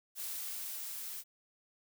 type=noise with level ramp; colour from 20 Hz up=blue; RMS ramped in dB=-40 to -43 dBFS; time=0.15-1.24 s; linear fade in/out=50 ms; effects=none